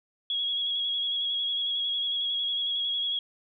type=tone with vibrato; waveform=sine; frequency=3322 Hz; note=G#7; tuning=in tune; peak=-26 dBFS; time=0.3-3.19 s; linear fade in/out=2 ms; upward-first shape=square; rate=11 Hz; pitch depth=19 cents each way; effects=none